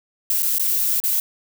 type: noise with dropouts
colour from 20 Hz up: violet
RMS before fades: -20 dBFS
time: 0.3-1.2 s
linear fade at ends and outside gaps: 1 ms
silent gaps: 0.423-0.429 / 0.583-0.596 / 1.001-1.038 s
effects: none